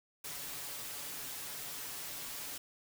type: noise with comb filter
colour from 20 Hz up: white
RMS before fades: -43 dBFS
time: 0.24-2.58 s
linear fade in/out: 5 ms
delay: 7 ms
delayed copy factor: +0.6
effects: none